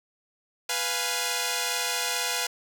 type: chord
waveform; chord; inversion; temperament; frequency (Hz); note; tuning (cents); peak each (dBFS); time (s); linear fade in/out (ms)
5% pulse; F diminished; second; equal; 493.9 / 698.5 / 830.6; Cb5 / F5 / Ab5; 0 / 0 / 0; -19; 0.69-2.47; 5
effects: none